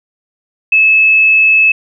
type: tone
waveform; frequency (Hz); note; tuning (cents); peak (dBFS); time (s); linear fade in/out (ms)
sine; 2600; E7; -24; -5; 0.72-1.72; 5
effects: none